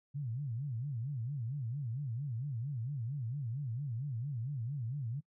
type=tone with vibrato; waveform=sine; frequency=128.3 Hz; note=C3; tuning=34 cents flat; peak=-35 dBFS; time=0.14-5.21 s; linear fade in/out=20 ms; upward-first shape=sine; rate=4.4 Hz; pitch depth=250 cents each way; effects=noise-tail reverb RT60 0.1 s tail -25 dB re dry